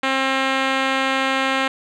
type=tone with low-pass filter; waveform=5% pulse; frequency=266.8 Hz; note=C4; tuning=34 cents sharp; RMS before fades=-20 dBFS; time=0.03-1.68 s; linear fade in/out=5 ms; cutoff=4200 Hz; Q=0.61; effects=none